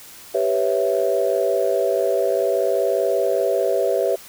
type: chord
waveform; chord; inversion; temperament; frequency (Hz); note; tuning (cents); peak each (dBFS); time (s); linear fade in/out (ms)
sine; C# half-diminished seventh; second; equal; 392 / 493.9 / 554.4 / 659.3; G4 / B4 / C#5 / E5; 0 / 0 / 0 / 0; -22; 0.34-4.16; 10
effects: tanh soft clip ceiling -7 dBFS + white hiss -42 dBFS RMS until 4.28 s